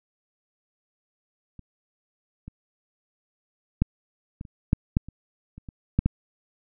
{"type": "clicks", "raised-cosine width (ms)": 5, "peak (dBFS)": [-30, -26, -7, -23, -30, -6, -7, -27, -29, -26, -7, -8], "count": 12, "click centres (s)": [1.593, 2.48, 3.82, 4.411, 4.452, 4.731, 4.969, 5.086, 5.58, 5.688, 5.99, 6.06], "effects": []}